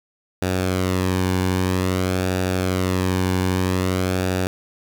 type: tone with flanger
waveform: sawtooth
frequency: 92.5 Hz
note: F#2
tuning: in tune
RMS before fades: -21 dBFS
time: 0.42-4.47 s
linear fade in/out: 0 ms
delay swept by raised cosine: 0.95 to 1.56 ms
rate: 0.51 Hz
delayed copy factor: -0.55
effects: none